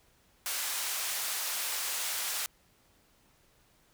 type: band-pass noise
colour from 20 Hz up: white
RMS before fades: -34 dBFS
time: 0.46-2.46 s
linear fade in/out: 0 ms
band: 740 to 14000 Hz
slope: 12 dB/octave
effects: pink hiss -66 dBFS RMS until 3.93 s